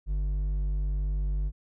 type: tone with hard clipping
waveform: sine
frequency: 49.22 Hz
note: G1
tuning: 8 cents sharp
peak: -27 dBFS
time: 0.06-1.52 s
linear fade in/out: 50 ms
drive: 5 dB
effects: none